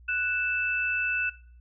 sine tone pair together, 1482.1 / 2637 Hz, F#6 / E7, +2 / 0 cents, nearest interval minor seventh, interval 998 cents, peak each -28 dBFS, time 0.08-1.3 s, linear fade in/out 10 ms, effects noise-tail reverb RT60 0.5 s tail -20 dB re dry + added 60 Hz sine -49 dBFS peak until 1.6 s

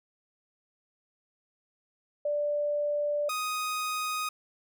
sine / sawtooth tone pair in turn, 587.3 / 1248 Hz, D5 / D#6, 0 / +5 cents, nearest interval octave + minor second, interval 1305 cents, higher second, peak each -26 dBFS, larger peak neither, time 2.25-3.29 / 3.29-4.29 s, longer first, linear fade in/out 5 ms, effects none

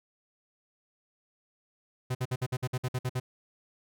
45% pulse tone bursts, 126.8 Hz, B2, 46 cents sharp, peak -28 dBFS, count 11, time 2.1-3.2 s, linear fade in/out 10 ms, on 50 ms, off 55 ms, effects none

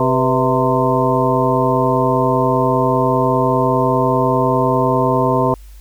harmonic tone with a mistuned harmonic, 130 Hz, C3, 11 cents flat, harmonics 1 / 2 / 3 / 4 / 5 / 7 / 8, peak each -20 / -20 / -20 / -20 / -20 / -20 / -20 dBFS, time 0-5.54 s, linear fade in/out 2 ms, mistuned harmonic 4, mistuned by -85 cents, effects added 50 Hz sine -35 dBFS peak until 5.8 s + white hiss -51 dBFS RMS until 5.8 s

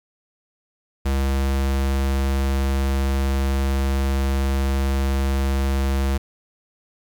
square tone, 67.8 Hz, C#2, 38 cents flat, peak -19 dBFS, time 1.05-6.18 s, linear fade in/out 10 ms, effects 9-bit

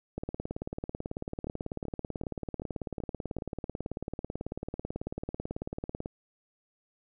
two click trains, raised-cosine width 2 ms, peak -24 / -21 dBFS, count 6 / 108, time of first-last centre 1.47-3.386 / 0.18-6.059 s, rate 2.61 / 18.2 Hz, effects none

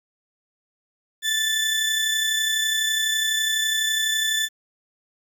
30% pulse tone pair together, 1760 / 3488 Hz, A6 / A7, 0 / -16 cents, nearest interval octave, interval 1184 cents, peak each -21 dBFS, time 1.22-4.49 s, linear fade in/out 50 ms, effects 9-bit

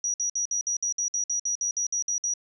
sine tone bursts, 5800 Hz, F#8, 35 cents flat, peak -24 dBFS, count 15, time 0.04-2.338 s, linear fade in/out 2 ms, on 100 ms, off 57 ms, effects none

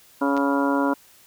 harmonic tone, 140 Hz, C#3, 18 cents sharp, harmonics 2 / 3 / 4 / 5 / 6 / 7 / 8 / 9 / 10, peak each -21 / -31 / -27 / -32 / -35 / -26 / -35 / -38 / -30 dBFS, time 0.21-0.94 s, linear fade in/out 10 ms
clicks, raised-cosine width 0.2 ms, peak -20 dBFS, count 2, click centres 0.367 / 0.376 s
effects white hiss -53 dBFS RMS until 1.26 s

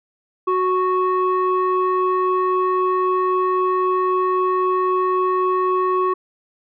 sine tone pair together, 370 / 1106.2 Hz, F#4 / C#6, 0 / -4 cents, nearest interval octave + perfect fifth, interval 1896 cents, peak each -17 dBFS, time 0.47-6.14 s, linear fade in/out 10 ms, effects tanh soft clip ceiling -12 dBFS

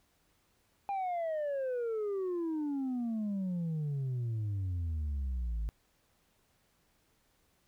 sine exponential sweep, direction down, 809 to 51.91 Hz, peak -29 dBFS, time 0.89-5.69 s, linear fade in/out 0 ms, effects tanh soft clip ceiling -31 dBFS + pink hiss -72 dBFS RMS until 7.67 s

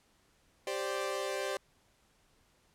sawtooth chord, G suspended fourth, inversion none, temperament equal, 392 / 523.3 / 587.3 Hz, G4 / C5 / D5, 0 / 0 / 0 cents, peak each -34 / -34 / -34 dBFS, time 0.67-1.57 s, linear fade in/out 2 ms, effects pink hiss -69 dBFS RMS until 2.74 s + low-pass 11000 Hz 12 dB/octave

